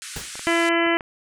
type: band-pass noise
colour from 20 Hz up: white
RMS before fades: -36 dBFS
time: 0.02-0.69 s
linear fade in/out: 0 ms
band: 1300 to 10000 Hz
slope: 48 dB/octave
type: noise with exponential decay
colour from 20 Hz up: pink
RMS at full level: -29 dBFS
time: 0.16-0.34 s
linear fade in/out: 2 ms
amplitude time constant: 39 ms
type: clicks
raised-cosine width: 0.5 ms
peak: -21 dBFS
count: 4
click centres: 0.355 / 0.394 / 0.865 / 1.008 s
type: harmonic tone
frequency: 336.4 Hz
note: E4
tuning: 35 cents sharp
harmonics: 1 / 2 / 3 / 4 / 5 / 6 / 7 / 8 / 9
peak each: -21 / -25 / -28 / -29 / -27 / -25 / -30 / -35 / -31 dBFS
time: 0.47-0.97 s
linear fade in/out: 0 ms
effects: none